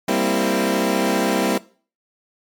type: chord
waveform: 20% pulse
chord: C dominant seventh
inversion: second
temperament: equal with one note detuned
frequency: 196 / 231.1 / 261.6 / 329.6 Hz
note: G3 / Bb3 / C4 / E4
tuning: 0 / -15 / 0 / 0 cents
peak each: -18 dBFS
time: 0.08-1.58 s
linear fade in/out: 5 ms
effects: noise-tail reverb RT60 0.4 s tail -20 dB re dry + MP3 96 kbps